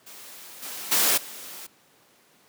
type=noise with level steps; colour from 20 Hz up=white; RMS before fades=-44 / -36 / -21 / -40 dBFS; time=0.06-1.67 s; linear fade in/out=10 ms; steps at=0.62 / 0.91 / 1.17 s; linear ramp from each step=10 ms; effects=pink hiss -59 dBFS RMS until 2.48 s + high-pass 200 Hz 12 dB/octave